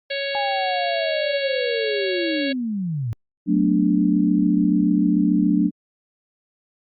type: harmonic tone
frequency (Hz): 555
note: C#5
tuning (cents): +2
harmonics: 1 / 3 / 4 / 5 / 6 / 7 / 8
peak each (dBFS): -26 / -31 / -32 / -33 / -34 / -34 / -35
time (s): 0.1-2.53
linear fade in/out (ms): 10
type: linear sweep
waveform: sine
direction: down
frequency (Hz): 830 to 105.7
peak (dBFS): -22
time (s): 0.35-3.13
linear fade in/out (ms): 0
type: chord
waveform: sine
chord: B minor seventh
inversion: second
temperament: equal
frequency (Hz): 185 / 220 / 246.9 / 293.7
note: F#3 / A3 / B3 / D4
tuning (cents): 0 / 0 / 0 / 0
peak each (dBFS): -20 / -21 / -25 / -19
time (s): 3.46-5.71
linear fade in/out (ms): 50
effects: Opus 48 kbps